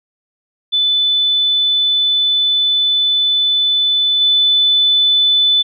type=tone with level steps; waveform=sine; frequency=3500 Hz; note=A7; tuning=10 cents flat; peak=-11 / -9 dBFS; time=0.72-5.63 s; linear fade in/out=20 ms; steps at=4.2 s; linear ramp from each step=20 ms; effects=none